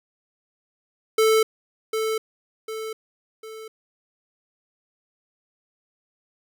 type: tone with echo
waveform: square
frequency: 440 Hz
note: A4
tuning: in tune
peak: -16 dBFS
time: 1.18-1.43 s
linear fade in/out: 5 ms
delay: 750 ms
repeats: 3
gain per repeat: -7 dB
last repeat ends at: 3.68 s
effects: none